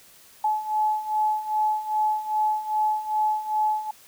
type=beating tone pair; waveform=sine; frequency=855 / 857.5 Hz; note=A5 / A5; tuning=-50 / -45 cents; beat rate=2.5 Hz; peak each=-27 / -23 dBFS; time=0.44-3.91 s; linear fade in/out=5 ms; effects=white hiss -52 dBFS RMS until 4.07 s